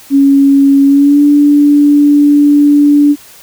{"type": "tone with pitch glide", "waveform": "sine", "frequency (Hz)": [277.2, 290.5], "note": ["C#4", "D4"], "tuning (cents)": [0, -19], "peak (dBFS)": -3, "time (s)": [0.1, 3.16], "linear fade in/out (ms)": 50, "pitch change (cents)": 81, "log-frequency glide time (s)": [0.86, 1.22], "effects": ["white hiss -37 dBFS RMS until 3.42 s"]}